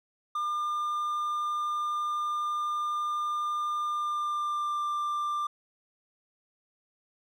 triangle tone with pitch glide, 1202 to 1186.8 Hz, D6 to D6, +40 to +18 cents, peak -26 dBFS, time 0.35-5.47 s, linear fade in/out 5 ms, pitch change -22 cents, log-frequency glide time 3.86-4.84 s, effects none

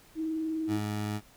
sine tone with vibrato, 318.4 Hz, D#4, 40 cents sharp, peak -29 dBFS, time 0.15-0.8 s, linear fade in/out 50 ms, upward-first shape triangle, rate 20 Hz, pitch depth 38 cents each way
20% pulse tone, 105 Hz, G#2, 19 cents sharp, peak -26 dBFS, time 0.67-1.21 s, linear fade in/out 50 ms
effects pink hiss -58 dBFS RMS until 1.36 s

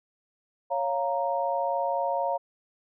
sine chord, Bb minor, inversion first, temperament equal, 554.4 / 698.5 / 932.3 Hz, Db5 / F5 / Bb5, 0 / 0 / 0 cents, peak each -29 dBFS, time 0.7-2.38 s, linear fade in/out 20 ms, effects none

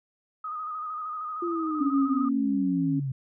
sine tone with vibrato, 1244.5 Hz, D#6, in tune, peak -31 dBFS, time 0.44-2.29 s, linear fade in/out 5 ms, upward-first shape square, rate 13 Hz, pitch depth 34 cents each way
sine linear sweep, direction down, 349.8 to 128.4 Hz, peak -27 dBFS, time 1.42-3.12 s, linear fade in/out 5 ms
sine tone, 274.8 Hz, C#4, 15 cents flat, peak -24 dBFS, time 1.8-3 s, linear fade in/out 10 ms
effects none

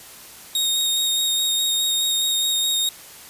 sawtooth tone with vibrato, 3729 Hz, A#7, in tune, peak -16 dBFS, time 0.55-2.89 s, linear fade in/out 2 ms, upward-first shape square, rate 4.8 Hz, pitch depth 13 cents each way, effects white hiss -42 dBFS RMS until 3.29 s + resampled to 32000 Hz

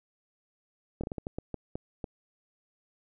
slowing click train, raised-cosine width 2 ms, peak -21 dBFS, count 10, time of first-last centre 1.01-2.042 s, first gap 26 ms, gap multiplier 1.35, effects none

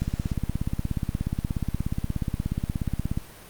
click train, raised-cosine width 5 ms, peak -13 dBFS, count 54, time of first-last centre 0.02-3.175 s, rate 16.8 Hz, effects pink hiss -46 dBFS RMS until 3.49 s + Opus 48 kbps

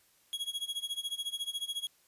45% pulse tone with tremolo, 3317 Hz, G#7, 3 cents flat, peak -31 dBFS, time 0.33-1.87 s, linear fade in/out 0 ms, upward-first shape sine, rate 14 Hz, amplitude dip 90%, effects white hiss -67 dBFS RMS until 2.07 s + resampled to 32000 Hz

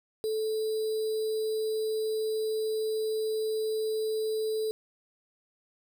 sine tone with sample-and-hold, 436.8 Hz, A4, 13 cents flat, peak -27 dBFS, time 0.24-4.71 s, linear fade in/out 0 ms, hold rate 4410 Hz, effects none

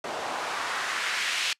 white noise with band-pass filter sweep, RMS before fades -30 dBFS, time 0.04-1.53 s, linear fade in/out 2 ms, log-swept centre 600 to 2800 Hz, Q 1.3, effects noise-tail reverb RT60 0.1 s tail -25 dB re dry + low-pass 9000 Hz 12 dB/octave

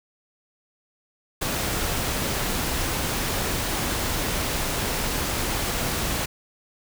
pink noise, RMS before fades -26 dBFS, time 1.41-6.26 s, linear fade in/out 10 ms, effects none

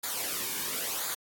white noise with flanger, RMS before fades -33 dBFS, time 0.03-1.15 s, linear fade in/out 10 ms, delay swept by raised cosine 0.35 to 1.55 ms, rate 0.96 Hz, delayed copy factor -0.65, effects AAC 64 kbps

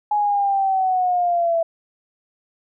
sine linear sweep, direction down, 840 to 660 Hz, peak -16 dBFS, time 0.11-1.63 s, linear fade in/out 5 ms, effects none

